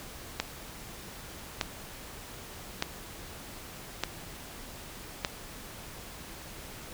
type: click train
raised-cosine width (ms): 0.2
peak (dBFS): -10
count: 5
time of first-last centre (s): 0.4-5.248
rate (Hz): 0.825
effects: pink hiss -45 dBFS RMS until 6.93 s